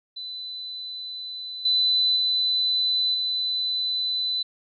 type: tone with level steps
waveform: sine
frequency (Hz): 4005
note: B7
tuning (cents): +23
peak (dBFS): -32 / -18 / -20 / -23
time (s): 0.16-4.43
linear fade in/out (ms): 10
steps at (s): 1.65 / 2.16 / 3.14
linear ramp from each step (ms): 5
effects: none